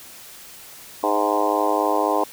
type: harmonic tone with a mistuned harmonic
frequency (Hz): 103.83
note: G#2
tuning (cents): 0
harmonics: 3 / 4 / 5 / 6 / 7 / 8 / 9 / 10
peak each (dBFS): -26 / -26 / -26 / -26 / -26 / -26 / -26 / -26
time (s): 1.03-2.24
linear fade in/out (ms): 5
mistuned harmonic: 6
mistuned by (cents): +29
effects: white hiss -42 dBFS RMS until 2.32 s